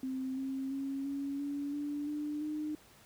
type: tone with pitch steps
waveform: sine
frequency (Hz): 261.6 / 267.3 / 273 / 278.9 / 284.9 / 291.1 / 297.4 / 303.8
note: C4 / C4 / C#4 / C#4 / C#4 / D4 / D4 / D#4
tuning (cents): 0 / +37 / -26 / +11 / +48 / -15 / +22 / -41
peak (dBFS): -34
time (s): 0.03-2.75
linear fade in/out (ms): 2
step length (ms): 340
effects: pink hiss -60 dBFS RMS until 3.05 s + high-pass 60 Hz 12 dB/octave